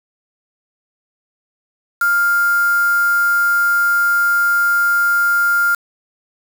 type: tone with quantisation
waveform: sine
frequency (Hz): 1400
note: F6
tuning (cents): +4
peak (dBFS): -12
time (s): 2.01-5.75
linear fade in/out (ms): 5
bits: 4
effects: none